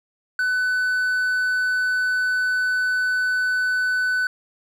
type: tone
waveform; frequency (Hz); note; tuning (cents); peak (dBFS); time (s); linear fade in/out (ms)
triangle; 1500; F#6; +23; -17; 0.39-4.27; 2
effects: none